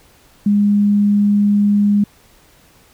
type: tone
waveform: sine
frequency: 204.8 Hz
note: G#3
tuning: 24 cents flat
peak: -10 dBFS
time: 0.46-2.04 s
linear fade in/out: 5 ms
effects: pink hiss -50 dBFS RMS until 2.93 s